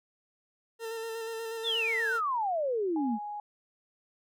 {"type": "tone with vibrato", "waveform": "40% pulse", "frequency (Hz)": 452.5, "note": "A4", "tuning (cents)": 48, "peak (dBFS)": -34, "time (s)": [0.79, 2.21], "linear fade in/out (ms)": 50, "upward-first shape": "square", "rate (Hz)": 8.3, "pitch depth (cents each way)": 20}
{"type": "exponential sweep", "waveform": "sine", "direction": "down", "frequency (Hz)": [3735, 207.7], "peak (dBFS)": -27, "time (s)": [1.63, 3.19], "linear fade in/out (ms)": 50}
{"type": "tone", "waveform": "sine", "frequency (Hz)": 831, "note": "G#5", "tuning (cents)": 1, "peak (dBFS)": -35, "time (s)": [2.96, 3.4], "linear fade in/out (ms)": 2}
{"effects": []}